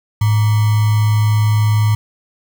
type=tone with sample-and-hold; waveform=sine; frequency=106.9 Hz; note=A2; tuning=49 cents flat; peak=-10 dBFS; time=0.21-1.95 s; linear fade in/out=5 ms; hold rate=1050 Hz; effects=none